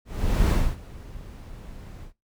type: noise with ADSR envelope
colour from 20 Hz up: brown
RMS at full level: -18 dBFS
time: 0.05-2.13 s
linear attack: 450 ms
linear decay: 260 ms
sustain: -22 dB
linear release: 94 ms
effects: noise-tail reverb RT60 0.2 s tail -19 dB re dry